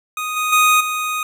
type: tone with level steps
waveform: 25% pulse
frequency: 1244.5 Hz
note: D#6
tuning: in tune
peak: -18 / -14 / -7 / -16 dBFS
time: 0.17-1.23 s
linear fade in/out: 2 ms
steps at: 0.36 / 0.52 / 0.8 s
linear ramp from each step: 10 ms
effects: none